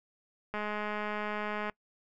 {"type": "click train", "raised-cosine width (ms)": 0.5, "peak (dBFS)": -21, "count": 244, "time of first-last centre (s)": [0.54, 1.697], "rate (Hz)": 210, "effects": ["noise-tail reverb RT60 0.1 s tail -23 dB re dry"]}